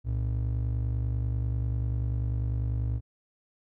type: ring-modulated tone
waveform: triangle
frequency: 89.8 Hz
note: F2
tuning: 49 cents sharp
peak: -21 dBFS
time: 0.04-3.01 s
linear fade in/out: 50 ms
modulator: 25.1 Hz
effects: none